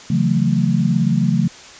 sine chord, F# minor seventh, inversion second, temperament just, 138.75 / 166.5 / 185 / 222 Hz, C#3 / E3 / F#3 / A3, +2 / +18 / 0 / +16 cents, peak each -19 dBFS, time 0.1-1.48 s, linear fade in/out 5 ms, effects white hiss -39 dBFS RMS until 1.79 s + resampled to 16000 Hz

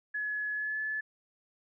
sine tone with pitch glide, 1698 to 1727.7 Hz, G#6 to A6, +38 to -32 cents, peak -31 dBFS, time 0.14-1.01 s, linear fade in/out 10 ms, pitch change +30 cents, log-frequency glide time 0.53-0.79 s, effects none

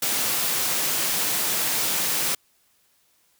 white high-pass noise, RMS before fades -24 dBFS, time 0.02-2.35 s, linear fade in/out 5 ms, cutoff 110 Hz, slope 96 dB/octave, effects white hiss -64 dBFS RMS until 3.39 s

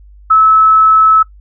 sine tone, 1300 Hz, E6, 24 cents flat, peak -4 dBFS, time 0.3-1.23 s, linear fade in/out 10 ms, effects noise-tail reverb RT60 0.1 s tail -19 dB re dry + added 50 Hz sine -36 dBFS peak until 1.4 s

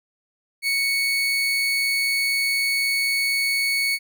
30% pulse tone, 2219 Hz, C#7, 1 cent sharp, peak -17 dBFS, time 0.62-3.99 s, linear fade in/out 50 ms, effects none

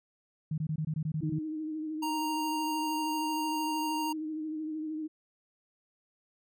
sine tone bursts, 155.56 Hz, D#3, in tune, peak -29 dBFS, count 10, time 0.51-1.389 s, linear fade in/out 5 ms, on 69 ms, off 21 ms
sine tone with vibrato, 311.1 Hz, D#4, in tune, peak -33 dBFS, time 1.21-5.08 s, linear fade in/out 20 ms, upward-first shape sine, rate 13 Hz, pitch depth 34 cents each way
square tone, 932.3 Hz, A#5, in tune, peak -32 dBFS, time 2.02-4.13 s, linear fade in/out 10 ms
effects none

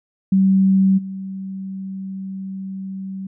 sine tone with level steps, 191.9 Hz, G3, 37 cents flat, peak -11 / -26 dBFS, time 0.32-3.27 s, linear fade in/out 5 ms, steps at 0.97 s, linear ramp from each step 20 ms, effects none

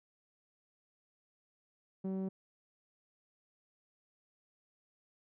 sawtooth tone with low-pass filter, 190.5 Hz, G3, 49 cents flat, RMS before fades -37 dBFS, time 2.04-2.29 s, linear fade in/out 10 ms, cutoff 410 Hz, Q 0.81, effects none

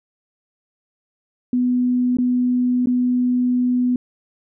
sine tone with dropouts, 248.3 Hz, B3, 9 cents sharp, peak -15 dBFS, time 1.53-3.96 s, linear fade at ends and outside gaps 2 ms, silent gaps 2.17-2.185 / 2.859-2.871 s, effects none

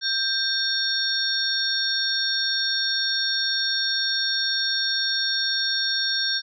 sine tone cluster, 1581 / 3638 / 4376 / 5540 Hz, G6 / A#7 / C#8 / F8, +14 / -43 / -23 / -15 cents, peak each -27 dBFS, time 0.01-6.42 s, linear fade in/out 50 ms, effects none

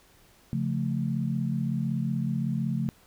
sine chord, Db augmented, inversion none, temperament equal, 138.59 / 174.61 / 220 Hz, Db3 / F3 / A3, 0 / 0 / 0 cents, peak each -29 / -31 / -30 dBFS, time 0.53-2.89 s, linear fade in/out 0 ms, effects pink hiss -59 dBFS RMS until 3.06 s

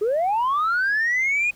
sine linear sweep, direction up, 394.9 to 2489 Hz, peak -17 dBFS, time 0.01-1.51 s, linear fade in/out 10 ms, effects tanh soft clip ceiling -16 dBFS + pink hiss -53 dBFS RMS until 1.55 s

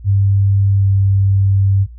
sine tone with pitch glide, 98.9 to 97.93 Hz, G2 to G2, +16 to -1 cents, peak -9 dBFS, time 0.04-1.87 s, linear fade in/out 50 ms, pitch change -17 cents, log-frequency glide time 0.76-0.84 s, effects added 59 Hz sine -32 dBFS peak until 1.98 s

